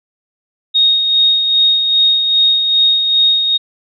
sine tone with tremolo, 3729 Hz, A#7, in tune, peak -7 dBFS, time 0.74-3.58 s, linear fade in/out 20 ms, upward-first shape sine, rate 2.5 Hz, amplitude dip 45%, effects none

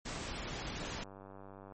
pink noise, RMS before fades -41 dBFS, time 0.05-1.04 s, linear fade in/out 10 ms
click train, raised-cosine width 1 ms, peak -37 dBFS, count 91, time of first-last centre 0.8-1.722 s, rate 97.6 Hz
effects MP3 32 kbps

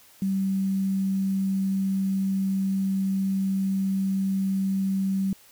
sine tone with quantisation, 193 Hz, G3, 27 cents flat, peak -22 dBFS, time 0.22-5.33 s, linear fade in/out 2 ms, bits 8, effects white hiss -54 dBFS RMS until 5.51 s

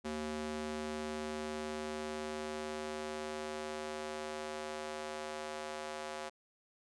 square tone with high-pass filter sweep, 76.5 Hz, D#2, 29 cents flat, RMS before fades -41 dBFS, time 0.04-6.3 s, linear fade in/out 20 ms, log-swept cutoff 260 to 570 Hz, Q 1.3, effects resampled to 22050 Hz

